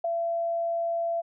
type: tone with ADSR envelope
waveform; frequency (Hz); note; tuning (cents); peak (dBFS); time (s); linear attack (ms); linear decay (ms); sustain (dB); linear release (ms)
sine; 675; E5; +41; -21; 0.04-1.22; 8; 3; -4; 23
effects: none